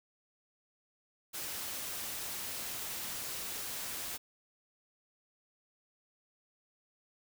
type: noise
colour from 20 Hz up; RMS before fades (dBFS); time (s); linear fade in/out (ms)
white; -40; 1.33-4.18; 20
effects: none